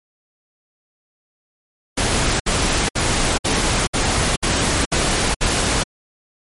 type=noise bursts; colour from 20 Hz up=pink; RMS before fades=-18 dBFS; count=8; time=1.97-5.837 s; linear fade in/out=10 ms; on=430 ms; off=61 ms; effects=MP3 48 kbps